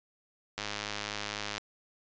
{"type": "click train", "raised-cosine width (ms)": 0.2, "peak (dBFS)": -17, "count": 105, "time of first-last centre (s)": [0.58, 1.58], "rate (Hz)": 104, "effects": ["resampled to 16000 Hz"]}